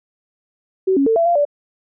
sine tone with pitch steps, 378.9 / 276.8 / 448.6 / 671 / 691 / 581 Hz, F#4 / C#4 / A4 / E5 / F5 / D5, +41 / -2 / +34 / +31 / -19 / -19 cents, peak -12 dBFS, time 0.87-1.452 s, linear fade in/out 10 ms, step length 97 ms, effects none

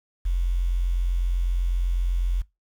sine tone with quantisation, 44 Hz, F1, 14 cents sharp, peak -20 dBFS, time 0.25-2.42 s, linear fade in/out 10 ms, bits 8, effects noise-tail reverb RT60 0.2 s tail -21 dB re dry

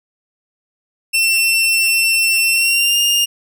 sawtooth tone with pitch glide, 2698 to 2819 Hz, E7 to F7, +40 to +16 cents, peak -9 dBFS, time 1.13-3.26 s, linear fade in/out 20 ms, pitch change +76 cents, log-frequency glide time 2.51-3 s, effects none

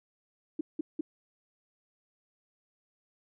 sine tone bursts, 311.1 Hz, D#4, in tune, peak -28 dBFS, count 3, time 0.59-1.01 s, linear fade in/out 5 ms, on 20 ms, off 180 ms, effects none

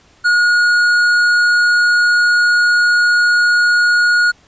sine tone with tanh clipping, 1443 Hz, F#6, 44 cents flat, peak -11 dBFS, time 0.24-4.32 s, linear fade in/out 20 ms, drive 10 dB, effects pink hiss -50 dBFS RMS until 4.47 s + resampled to 16000 Hz

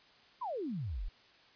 sine exponential sweep, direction down, 1080 to 32.7 Hz, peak -35 dBFS, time 0.41-1.09 s, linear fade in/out 10 ms, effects white hiss -62 dBFS RMS until 1.55 s + resampled to 11025 Hz

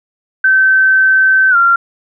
sine tone with pitch glide, 1541 to 1380.8 Hz, G6 to F6, -30 to -20 cents, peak -6 dBFS, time 0.44-1.76 s, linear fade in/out 5 ms, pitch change -190 cents, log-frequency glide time 1.5-1.56 s, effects none

